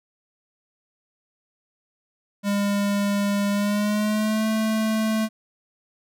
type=tone with pitch glide; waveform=square; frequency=202.1 to 219.1 Hz; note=G#3 to A3; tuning=-47 to -7 cents; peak=-21 dBFS; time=2.43-5.29 s; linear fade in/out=50 ms; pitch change=+140 cents; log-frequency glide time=3.51-4.47 s; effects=none